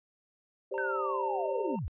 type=chord; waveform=sine; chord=G suspended fourth; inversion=none; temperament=equal; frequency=392 / 523.3 / 587.3 Hz; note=G4 / C5 / D5; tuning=0 / 0 / 0 cents; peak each=-35 / -36 / -40 dBFS; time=0.71-1.76 s; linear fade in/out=10 ms
type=tone with tremolo; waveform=triangle; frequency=911 Hz; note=A#5; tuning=40 cents flat; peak=-34 dBFS; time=0.74-1.79 s; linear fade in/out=2 ms; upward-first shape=sine; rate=20 Hz; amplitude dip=45%
type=linear sweep; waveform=sine; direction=down; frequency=1565 to 54 Hz; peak=-32 dBFS; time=0.78-1.88 s; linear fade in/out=0 ms
effects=resampled to 8000 Hz